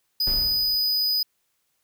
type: tone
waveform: square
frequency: 4978 Hz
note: D#8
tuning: in tune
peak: -21 dBFS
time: 0.2-1.23 s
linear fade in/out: 5 ms
type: noise with exponential decay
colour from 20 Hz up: brown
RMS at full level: -27 dBFS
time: 0.27-1.1 s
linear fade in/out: 1 ms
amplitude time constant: 180 ms
effects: white hiss -72 dBFS RMS until 1.83 s